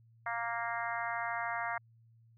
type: harmonic tone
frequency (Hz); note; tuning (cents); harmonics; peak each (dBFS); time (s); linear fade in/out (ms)
233.1; A#3; 0; 3 / 4 / 5 / 6 / 7 / 8 / 9; -39 / -40 / -41 / -42 / -42 / -43 / -44; 0.26-1.78; 5
effects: added 114 Hz sine -60 dBFS peak until 2.37 s